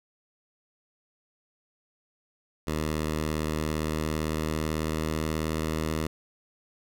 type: tone with pitch glide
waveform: 10% pulse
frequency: 77.5 to 78.76 Hz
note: D#2 to D#2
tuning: -6 to +22 cents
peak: -19 dBFS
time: 2.67-6.07 s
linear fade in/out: 5 ms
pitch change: +28 cents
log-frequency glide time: 3.52-5.54 s
effects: none

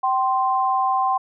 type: tone pair together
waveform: sine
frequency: 771.9 / 1046.5 Hz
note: G5 / C6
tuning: -27 / 0 cents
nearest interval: perfect fourth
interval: 527 cents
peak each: -20 dBFS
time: 0.03-1.18 s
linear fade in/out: 10 ms
effects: none

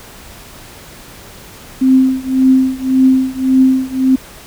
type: tone with tremolo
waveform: sine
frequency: 261.5 Hz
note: C4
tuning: 1 cent flat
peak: -4 dBFS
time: 1.81-4.16 s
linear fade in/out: 10 ms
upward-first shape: triangle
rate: 1.8 Hz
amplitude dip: 95%
effects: pink hiss -36 dBFS RMS until 4.46 s

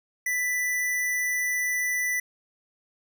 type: tone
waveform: square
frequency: 1983 Hz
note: B6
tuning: 7 cents sharp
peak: -25 dBFS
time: 0.26-2.2 s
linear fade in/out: 5 ms
effects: none

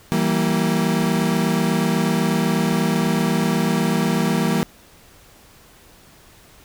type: chord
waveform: 35% pulse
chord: E diminished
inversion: none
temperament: equal with one note detuned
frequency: 164.81 / 192.96 / 233.1 Hz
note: E3 / G3 / Bb3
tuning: 0 / -27 / 0 cents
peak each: -20 dBFS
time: 0.12-4.63 s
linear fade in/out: 0 ms
effects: pink hiss -49 dBFS RMS until 6.64 s

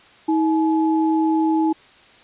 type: tone pair together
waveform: sine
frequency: 319.5 / 852 Hz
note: D#4 / G#5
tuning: +46 / +44 cents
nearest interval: octave + perfect fourth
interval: 1698 cents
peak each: -16 / -23 dBFS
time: 0.28-1.73 s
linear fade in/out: 10 ms
effects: white hiss -49 dBFS RMS until 2.23 s + resampled to 8000 Hz

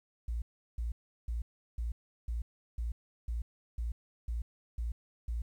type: tone bursts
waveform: sine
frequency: 57.7 Hz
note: A#1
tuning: 17 cents flat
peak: -32 dBFS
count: 11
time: 0.28-5.42 s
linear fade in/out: 5 ms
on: 140 ms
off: 360 ms
effects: 11-bit

